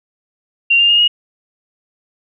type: tone with pitch steps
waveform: sine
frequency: 2766 / 2803 / 2840 / 2878 Hz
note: F7 / F7 / F7 / F#7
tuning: -17 / +6 / +28 / -49 cents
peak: -8 dBFS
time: 0.7-1.08 s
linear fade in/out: 10 ms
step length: 95 ms
effects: none